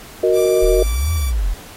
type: chord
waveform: sine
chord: D# minor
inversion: first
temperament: equal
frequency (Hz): 370 / 466.2 / 622.3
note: F#4 / A#4 / D#5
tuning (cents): 0 / 0 / 0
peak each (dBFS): -15 / -16 / -18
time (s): 0.23-0.83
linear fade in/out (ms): 5
type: tone with pitch glide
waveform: 5% pulse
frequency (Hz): 1174.7 to 1158.5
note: D6 to D6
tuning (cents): 0 to -24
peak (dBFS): -18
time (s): 0.32-1.33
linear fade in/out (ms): 50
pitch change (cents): -24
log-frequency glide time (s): 0.68-1.01
type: exponential two-way sweep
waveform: sine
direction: up then down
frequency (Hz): 33.67 to 84.7 to 39.32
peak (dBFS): -15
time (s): 0.62-1.54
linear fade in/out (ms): 10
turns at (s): 1.13
effects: pink hiss -39 dBFS RMS until 1.76 s + AAC 48 kbps